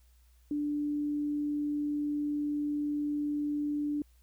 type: tone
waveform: sine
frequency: 293.7 Hz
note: D4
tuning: in tune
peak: -29 dBFS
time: 0.51-4.02 s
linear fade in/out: 2 ms
effects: added 60 Hz sine -59 dBFS peak until 4.22 s + white hiss -71 dBFS RMS until 4.22 s